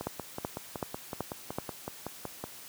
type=two click trains; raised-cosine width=1 ms; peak=-21 / -17 dBFS; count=14 / 5; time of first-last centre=0.01-2.44 / 0.07-1.585 s; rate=5.35 / 2.64 Hz; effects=white hiss -48 dBFS RMS until 2.68 s + high-pass 80 Hz 12 dB/octave